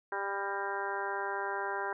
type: harmonic tone with a mistuned harmonic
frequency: 198.3 Hz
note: G3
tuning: 20 cents sharp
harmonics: 2 / 3 / 4 / 5 / 6 / 7 / 8 / 9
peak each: -39 / -44 / -39 / -38 / -48 / -42 / -39 / -46 dBFS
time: 0.12-1.93 s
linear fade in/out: 2 ms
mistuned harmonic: 9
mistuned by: +68 cents
effects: none